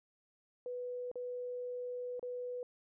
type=tone with dropouts; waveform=sine; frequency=493.9 Hz; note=B4; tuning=in tune; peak=-38 dBFS; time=0.66-2.63 s; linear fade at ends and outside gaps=1 ms; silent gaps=1.115-1.156 / 2.195-2.228 s; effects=none